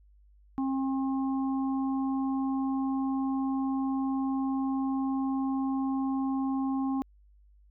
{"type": "harmonic tone", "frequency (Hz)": 267.9, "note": "C4", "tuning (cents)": 41, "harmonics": [1, 3, 4], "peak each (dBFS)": [-27, -38, -41], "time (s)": [0.58, 7.02], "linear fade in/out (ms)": 0, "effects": ["added 50 Hz sine -56 dBFS peak until 7.7 s"]}